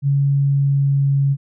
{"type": "tone with pitch glide", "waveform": "sine", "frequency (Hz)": [140, 138.95], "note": ["C#3", "C#3"], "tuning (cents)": [18, 4], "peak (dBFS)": -13, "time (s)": [0.02, 1.37], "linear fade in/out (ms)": 50, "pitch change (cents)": -14, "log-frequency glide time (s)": [0.3, 1.14], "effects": []}